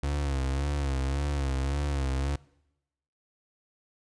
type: tone with vibrato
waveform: 35% pulse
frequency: 69.3 Hz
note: C#2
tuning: in tune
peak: -25 dBFS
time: 0.03-2.36 s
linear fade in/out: 5 ms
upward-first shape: sine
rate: 1.8 Hz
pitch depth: 78 cents each way
effects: noise-tail reverb RT60 0.9 s tail -23 dB re dry + resampled to 22050 Hz